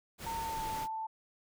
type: noise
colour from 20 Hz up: pink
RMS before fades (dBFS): -43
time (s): 0.18-0.88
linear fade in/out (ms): 50
type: tone with pitch glide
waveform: sine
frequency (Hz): 910 to 883.6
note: A#5 to A5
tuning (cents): -42 to +7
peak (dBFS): -35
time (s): 0.26-1.07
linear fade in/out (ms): 10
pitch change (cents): -51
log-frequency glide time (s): 0.38-0.66
effects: none